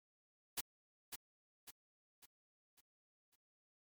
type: noise with echo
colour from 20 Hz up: white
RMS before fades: -39 dBFS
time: 0.57-0.61 s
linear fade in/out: 10 ms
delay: 550 ms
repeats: 5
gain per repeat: -7 dB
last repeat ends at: 3.36 s
effects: MP3 96 kbps